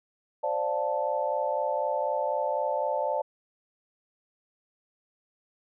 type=chord; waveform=sine; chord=D minor seventh; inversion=third; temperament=equal; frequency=523.3 / 587.3 / 698.5 / 880 Hz; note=C5 / D5 / F5 / A5; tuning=0 / 0 / 0 / 0 cents; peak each=-32 / -29 / -35 / -30 dBFS; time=0.43-3.22 s; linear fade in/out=10 ms; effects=none